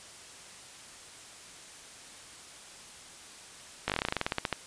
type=slowing click train; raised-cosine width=0.3 ms; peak=-12 dBFS; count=17; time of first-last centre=3.88-4.527 s; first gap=18 ms; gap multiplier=1.1; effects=white hiss -49 dBFS RMS until 4.66 s + resampled to 22050 Hz